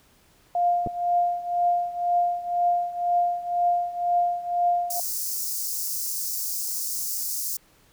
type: tone with tremolo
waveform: sine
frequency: 702 Hz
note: F5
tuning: 9 cents sharp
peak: -17 dBFS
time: 0.55-5 s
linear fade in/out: 2 ms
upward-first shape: triangle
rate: 2 Hz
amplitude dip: 85%
type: clicks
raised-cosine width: 2 ms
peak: -18 dBFS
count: 2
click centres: 0.863 / 0.872 s
type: high-pass noise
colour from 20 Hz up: white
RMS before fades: -29 dBFS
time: 4.9-7.57 s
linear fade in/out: 5 ms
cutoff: 4900 Hz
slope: 48 dB/octave
effects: pink hiss -59 dBFS RMS until 7.92 s